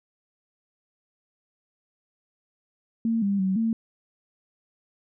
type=tone with pitch steps; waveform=sine; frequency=227.5 / 199.4 / 189.5 / 225.7 Hz; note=A#3 / G3 / F#3 / A3; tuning=-42 / +30 / +42 / +44 cents; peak=-21 dBFS; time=3.05-3.73 s; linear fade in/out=2 ms; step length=170 ms; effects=none